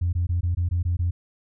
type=tone bursts; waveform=sine; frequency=87.31 Hz; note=F2; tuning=in tune; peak=-19 dBFS; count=8; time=0.01-1.11 s; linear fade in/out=10 ms; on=120 ms; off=20 ms; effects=tanh soft clip ceiling -16 dBFS